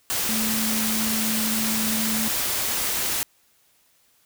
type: tone in noise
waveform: sine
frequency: 220 Hz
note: A3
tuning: in tune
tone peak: -26 dBFS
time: 0.29-2.28 s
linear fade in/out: 0 ms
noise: white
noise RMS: -25 dBFS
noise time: 0.1-3.23 s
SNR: -4 dB
effects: white hiss -62 dBFS RMS until 4.25 s